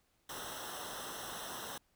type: noise with comb filter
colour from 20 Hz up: pink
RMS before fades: -44 dBFS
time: 0.29-1.78 s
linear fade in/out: 5 ms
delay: 0.43 ms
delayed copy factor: -0.9
effects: pink hiss -75 dBFS RMS until 1.95 s